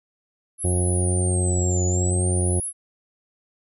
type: linear two-way sweep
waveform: sine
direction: down then up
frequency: 11000 to 6870 to 11000 Hz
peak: -26 dBFS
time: 0.58-2.73 s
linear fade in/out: 50 ms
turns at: 1.86 s
type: harmonic tone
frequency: 89.9 Hz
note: F#2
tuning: 49 cents flat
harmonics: 1 / 2 / 3 / 4 / 5 / 6 / 7 / 8 / 9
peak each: -20 / -29 / -38 / -28 / -41 / -35 / -42 / -39 / -47 dBFS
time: 0.64-2.6 s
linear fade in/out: 5 ms
effects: none